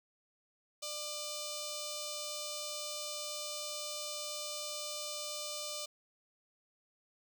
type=tone with notch filter; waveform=5% pulse; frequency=597 Hz; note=D5; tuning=28 cents sharp; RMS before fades=-41 dBFS; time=0.82-5.86 s; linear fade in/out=10 ms; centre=1800 Hz; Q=0.76; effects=none